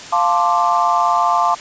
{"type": "chord", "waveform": "sine", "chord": "D minor seventh", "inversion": "first", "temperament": "equal", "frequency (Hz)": [698.5, 880, 1046.5, 1174.7], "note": ["F5", "A5", "C6", "D6"], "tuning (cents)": [0, 0, 0, 0], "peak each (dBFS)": -18, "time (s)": [0.12, 1.55], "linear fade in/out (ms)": 10, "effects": ["white hiss -33 dBFS RMS until 1.6 s", "resampled to 16000 Hz"]}